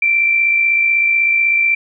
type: tone with amplitude modulation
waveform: sine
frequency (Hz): 2349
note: D7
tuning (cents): 0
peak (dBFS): -9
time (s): 0.02-1.75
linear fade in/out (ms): 5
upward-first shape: sine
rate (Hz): 56.1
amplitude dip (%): 40
effects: none